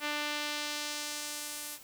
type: tone with band-pass filter sweep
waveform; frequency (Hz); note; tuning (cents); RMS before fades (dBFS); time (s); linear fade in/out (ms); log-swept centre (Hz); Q
sawtooth; 296.3; D4; +15; -37; 0-1.79; 50; 2400 to 12000; 0.89
effects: white hiss -53 dBFS RMS until 1.83 s